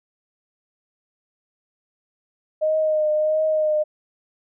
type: tone with vibrato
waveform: sine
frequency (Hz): 618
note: D#5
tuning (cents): -12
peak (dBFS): -17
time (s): 2.61-3.84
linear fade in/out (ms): 20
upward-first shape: triangle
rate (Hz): 1.5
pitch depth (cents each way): 30
effects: none